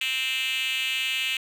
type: tone with high-pass filter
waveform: 5% pulse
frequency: 261.6 Hz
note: C4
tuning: in tune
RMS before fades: -27 dBFS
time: 0.01-1.37 s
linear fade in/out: 2 ms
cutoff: 2700 Hz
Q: 5
effects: none